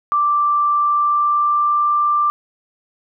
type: tone with pitch glide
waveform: sine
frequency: 1174.7 to 1182.2 Hz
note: D6 to D6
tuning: 0 to +11 cents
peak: -13 dBFS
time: 0.12-2.3 s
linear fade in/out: 0 ms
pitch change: +11 cents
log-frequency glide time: 0.71-1.9 s
effects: none